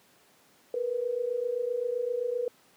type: tone pair together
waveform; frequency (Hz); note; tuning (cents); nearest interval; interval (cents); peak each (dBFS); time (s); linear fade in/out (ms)
sine; 466.2 / 493.9; A#4 / B4; 0 / 0; minor second; 100; -32 / -29; 0.74-2.48; 2
effects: pink hiss -61 dBFS RMS until 2.76 s + high-pass 200 Hz 12 dB/octave